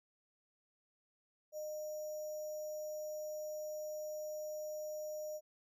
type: tone with sample-and-hold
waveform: sine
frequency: 610 Hz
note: D#5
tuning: 34 cents flat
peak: -40 dBFS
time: 1.52-5.41 s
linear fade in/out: 50 ms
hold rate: 6300 Hz
effects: none